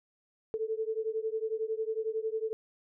sine beating tone pair, 437 / 448 Hz, A4 / A4, -12 / +31 cents, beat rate 11 Hz, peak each -33 / -34 dBFS, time 0.54-2.53 s, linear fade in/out 0 ms, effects none

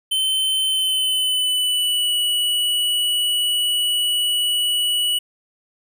square tone with pitch glide, 3075 to 2941 Hz, G7 to F#7, -34 to -11 cents, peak -18 dBFS, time 0.11-5.19 s, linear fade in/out 10 ms, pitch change -77 cents, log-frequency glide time 0.68-2.15 s, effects none

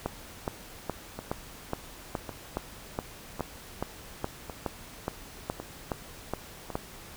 two click trains, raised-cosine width 1 ms, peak -15 / -22 dBFS, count 17 / 6, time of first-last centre 0.06-6.755 / 1.19-6.703 s, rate 2.39 / 0.907 Hz, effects pink hiss -47 dBFS RMS until 7.16 s

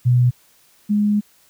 sine tone pair in turn, 123.47 / 207.7 Hz, B2 / G#3, 0 / 0 cents, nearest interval major sixth, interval 900 cents, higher second, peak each -11 / -14 dBFS, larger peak first, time 0.05-0.31 / 0.89-1.21 s, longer second, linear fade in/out 20 ms, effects white hiss -55 dBFS RMS until 1.49 s

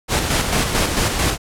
pink noise with tremolo, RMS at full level -17 dBFS, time 0.08-1.38 s, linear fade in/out 50 ms, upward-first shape square, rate 4.5 Hz, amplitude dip 40%, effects low-pass 11000 Hz 12 dB/octave

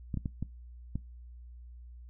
clicks, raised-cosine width 5 ms, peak -21 dBFS, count 5, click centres 0.142 / 0.173 / 0.258 / 0.426 / 0.956 s, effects noise-tail reverb RT60 0.2 s tail -21 dB re dry + added 60 Hz sine -46 dBFS peak until 2.09 s

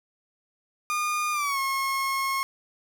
30% pulse tone with pitch glide, 1216 to 1083.3 Hz, D#6 to C#6, -40 to -40 cents, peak -22 dBFS, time 0.9-2.43 s, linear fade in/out 0 ms, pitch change -200 cents, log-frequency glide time 1.32-1.59 s, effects none

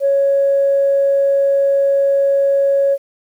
sine tone, 554.4 Hz, C#5, in tune, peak -10 dBFS, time 0-2.98 s, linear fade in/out 50 ms, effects tanh soft clip ceiling -6 dBFS + 8-bit

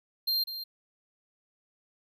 square tone with echo, 4186 Hz, C8, in tune, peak -26 dBFS, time 0.27-0.44 s, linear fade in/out 10 ms, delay 200 ms, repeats 1, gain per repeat -10 dB, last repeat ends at 0.64 s, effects none

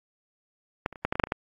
clicks, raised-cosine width 0.5 ms, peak -12 / -27 / -27 / -9 / -11 / -16 / -6 / -6 / -25 / -10 dBFS, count 10, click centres 0.861 / 0.927 / 0.958 / 1.05 / 1.125 / 1.155 / 1.198 / 1.238 / 1.271 / 1.321 s, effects AAC 48 kbps

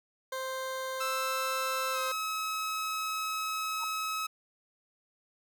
20% pulse tone, 523.3 Hz, C5, in tune, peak -29 dBFS, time 0.32-2.12 s, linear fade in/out 5 ms
sawtooth tone with pitch glide, 1318.5 to 1283.9 Hz, E6 to E6, 0 to -46 cents, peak -28 dBFS, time 1-4.27 s, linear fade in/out 10 ms, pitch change -46 cents, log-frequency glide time 1.93-1.98 s
sine tone with exponential growth, 923 Hz, A#5, 17 cents flat, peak -34 dBFS, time 3.76-3.84 s, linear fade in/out 1 ms, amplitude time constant 16 ms
effects none

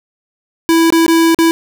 square tone with dropouts, 329.6 Hz, E4, in tune, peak -8 dBFS, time 0.69-1.51 s, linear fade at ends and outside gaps 0 ms, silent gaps 0.903-0.924 / 1.064-1.08 / 1.346-1.388 s, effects none

